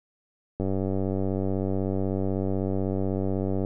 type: click train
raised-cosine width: 2 ms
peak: -15 dBFS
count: 294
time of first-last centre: 0.6-3.649 s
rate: 96.1 Hz
effects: none